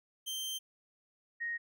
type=tone pair in turn; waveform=sawtooth / sine; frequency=3136 / 1868.7 Hz; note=G7 / A#6; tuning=0 / +4 cents; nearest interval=major sixth; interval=896 cents; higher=first; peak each=-33 / -34 dBFS; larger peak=first; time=0.26-0.59 / 1.4-1.58 s; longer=first; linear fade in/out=20 ms; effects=none